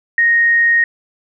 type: tone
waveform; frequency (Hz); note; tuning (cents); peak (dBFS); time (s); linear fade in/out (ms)
sine; 1864.7; A#6; 0; -9; 0.18-0.84; 2
effects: none